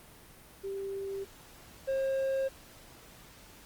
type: tone pair in turn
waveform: sine / triangle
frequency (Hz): 391.9 / 536.2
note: G4 / C5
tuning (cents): 0 / +42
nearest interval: perfect fourth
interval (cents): 542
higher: second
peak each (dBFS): -34 / -26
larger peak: second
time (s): 0.63-1.25 / 1.87-2.49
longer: neither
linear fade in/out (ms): 20
effects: pink hiss -54 dBFS RMS until 3.65 s + Opus 32 kbps